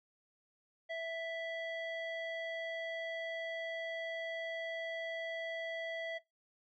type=tone with low-pass filter; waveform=square; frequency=659.3 Hz; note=E5; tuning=in tune; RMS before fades=-40 dBFS; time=0.89-6.19 s; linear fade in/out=20 ms; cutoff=2600 Hz; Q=3.5; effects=noise-tail reverb RT60 0.2 s tail -21 dB re dry